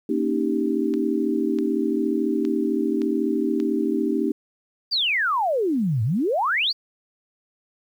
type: chord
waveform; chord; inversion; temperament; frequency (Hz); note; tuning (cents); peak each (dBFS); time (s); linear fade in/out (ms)
sine; Eb dominant seventh; second; equal; 233.1 / 277.2 / 311.1 / 392; Bb3 / Db4 / Eb4 / G4; 0 / 0 / 0 / 0; -26 / -26 / -24 / -26; 0.09-4.32; 5
type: clicks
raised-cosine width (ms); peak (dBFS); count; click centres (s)
0.2; -22; 5; 0.939 / 1.587 / 2.451 / 3.018 / 3.601
type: exponential two-way sweep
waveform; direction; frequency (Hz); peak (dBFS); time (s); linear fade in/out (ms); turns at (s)
sine; down then up; 4891 to 103.83 to 4891; -19; 4.91-6.73; 20; 6.03
effects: 9-bit